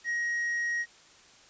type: tone with quantisation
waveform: triangle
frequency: 1888 Hz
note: A#6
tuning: 22 cents sharp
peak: -26 dBFS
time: 0.04-0.86 s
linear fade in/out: 50 ms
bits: 9
effects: white hiss -56 dBFS RMS until 1.49 s + resampled to 16000 Hz